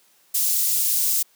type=high-pass noise; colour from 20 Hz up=white; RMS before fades=-21 dBFS; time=0.34-1.23 s; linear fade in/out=10 ms; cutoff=6400 Hz; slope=12 dB/octave; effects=white hiss -59 dBFS RMS until 1.35 s + high-pass 200 Hz 12 dB/octave